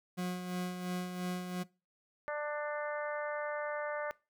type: tone with tremolo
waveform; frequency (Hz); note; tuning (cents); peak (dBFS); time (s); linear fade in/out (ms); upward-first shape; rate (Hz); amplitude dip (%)
40% pulse; 180.6; F#3; -42; -32; 0.17-1.64; 20; sine; 2.9; 50
type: harmonic tone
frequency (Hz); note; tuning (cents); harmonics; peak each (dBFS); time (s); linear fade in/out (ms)
296.7; D4; +18; 2 / 3 / 4 / 5 / 6 / 7; -37 / -44 / -43 / -44 / -45 / -51; 2.28-4.11; 0
effects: noise-tail reverb RT60 0.3 s tail -22 dB re dry